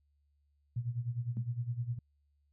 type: tone with tremolo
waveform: sine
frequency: 119.8 Hz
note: A#2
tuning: 48 cents sharp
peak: -30 dBFS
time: 0.76-1.99 s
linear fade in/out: 5 ms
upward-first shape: sine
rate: 9.8 Hz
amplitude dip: 80%
type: tone with exponential decay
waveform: sine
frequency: 207.9 Hz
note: G#3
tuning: 2 cents sharp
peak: -35 dBFS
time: 1.37-1.47 s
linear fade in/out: 0 ms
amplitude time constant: 20 ms
effects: added 72 Hz sine -70 dBFS peak until 2.52 s